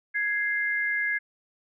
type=tone pair together; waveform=sine; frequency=1663.2 / 2093 Hz; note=G#6 / C7; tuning=+2 / 0 cents; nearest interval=major third; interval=398 cents; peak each=-26 / -28 dBFS; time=0.14-1.19 s; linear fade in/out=20 ms; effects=none